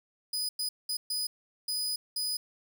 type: tone bursts at uneven times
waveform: sawtooth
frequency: 4978 Hz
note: D#8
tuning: in tune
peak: -27 dBFS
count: 6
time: 0.33-0.49 / 0.59-0.69 / 0.89-0.97 / 1.1-1.27 / 1.68-1.96 / 2.16-2.37 s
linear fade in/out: 5 ms
effects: none